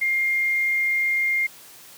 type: tone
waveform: sine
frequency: 2118 Hz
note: C7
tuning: 21 cents sharp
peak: -19 dBFS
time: 0.01-1.47 s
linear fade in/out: 10 ms
effects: white hiss -46 dBFS RMS until 1.97 s + high-pass 80 Hz 12 dB/octave